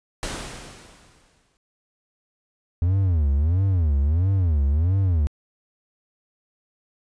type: noise with exponential decay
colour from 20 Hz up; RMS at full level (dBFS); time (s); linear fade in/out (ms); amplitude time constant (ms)
pink; -28; 0.23-1.57; 0; 290
type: tone with vibrato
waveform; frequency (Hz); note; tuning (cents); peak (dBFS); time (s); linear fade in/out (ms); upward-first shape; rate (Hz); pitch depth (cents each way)
triangle; 82.41; E2; 0; -15; 2.82-5.27; 0; sine; 1.5; 300
effects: resampled to 22050 Hz